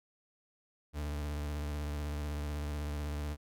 40% pulse tone with vibrato, 73.8 Hz, D2, 9 cents sharp, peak -34 dBFS, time 0.93-3.37 s, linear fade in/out 50 ms, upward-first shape triangle, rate 16 Hz, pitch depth 54 cents each way, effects none

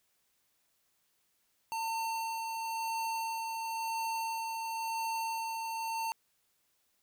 square tone with tremolo, 903 Hz, A5, 45 cents sharp, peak -33 dBFS, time 1.72-6.12 s, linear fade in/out 0 ms, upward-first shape sine, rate 0.96 Hz, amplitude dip 30%, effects white hiss -75 dBFS RMS until 7.02 s

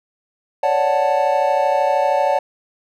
triangle chord, D major seventh, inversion third, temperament equal, 554.4 / 587.3 / 740 / 880 Hz, C#5 / D5 / F#5 / A5, 0 / 0 / 0 / 0 cents, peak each -18 dBFS, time 0.63-2.39 s, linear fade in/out 5 ms, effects none

